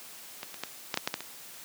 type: clicks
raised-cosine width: 0.2 ms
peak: -19 / -24 / -15 / -11 / -9 / -10 / -12 / -20 dBFS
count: 8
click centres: 0.431 / 0.543 / 0.636 / 0.942 / 0.974 / 1.075 / 1.141 / 1.206 s
effects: white hiss -47 dBFS RMS until 1.64 s + high-pass 150 Hz 12 dB/octave